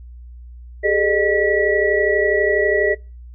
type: tone cluster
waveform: sine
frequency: 397.9 / 430.1 / 608 / 1941 Hz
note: G4 / A4 / D#5 / B6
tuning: +26 / -39 / -40 / -31 cents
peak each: -20 dBFS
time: 0.83-2.95 s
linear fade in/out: 20 ms
effects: noise-tail reverb RT60 0.3 s tail -23 dB re dry + added 60 Hz sine -35 dBFS peak until 3.34 s